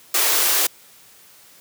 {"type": "high-pass noise", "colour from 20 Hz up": "white", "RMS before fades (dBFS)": -18, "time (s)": [0.14, 0.67], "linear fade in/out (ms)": 5, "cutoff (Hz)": 300, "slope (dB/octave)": 96, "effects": ["white hiss -49 dBFS RMS until 1.6 s", "high-pass 80 Hz 12 dB/octave"]}